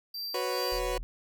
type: tone with tremolo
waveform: square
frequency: 4699 Hz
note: D8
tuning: in tune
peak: -34 dBFS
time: 0.14-0.79 s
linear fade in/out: 5 ms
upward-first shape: sine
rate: 2.4 Hz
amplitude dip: 60%
type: chord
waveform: 30% pulse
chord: F# suspended fourth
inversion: none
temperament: equal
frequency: 370 / 493.9 / 554.4 Hz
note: F#4 / B4 / C#5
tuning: 0 / 0 / 0 cents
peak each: -32 / -30 / -33 dBFS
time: 0.34-0.98 s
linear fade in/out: 5 ms
type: tone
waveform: triangle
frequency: 41.2 Hz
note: E1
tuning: in tune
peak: -33 dBFS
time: 0.72-1.03 s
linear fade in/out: 0 ms
effects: none